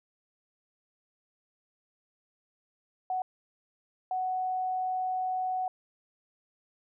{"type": "tone bursts at uneven times", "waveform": "sine", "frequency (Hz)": 743, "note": "F#5", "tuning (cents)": 7, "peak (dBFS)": -28, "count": 2, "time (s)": [[3.1, 3.22], [4.11, 5.68]], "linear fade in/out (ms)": 2, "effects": []}